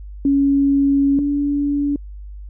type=tone pair in turn; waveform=sine; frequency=278.6 / 286.4 Hz; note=C#4 / D4; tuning=+9 / -43 cents; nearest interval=unison; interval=48 cents; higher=second; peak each=-12 / -16 dBFS; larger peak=first; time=0.25-1.19 / 1.19-1.96 s; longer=first; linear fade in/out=2 ms; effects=added 50 Hz sine -31 dBFS peak until 2.49 s